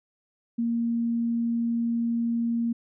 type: tone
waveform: sine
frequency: 233.1 Hz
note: A#3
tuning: in tune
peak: -23 dBFS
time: 0.58-2.73 s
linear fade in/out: 10 ms
effects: none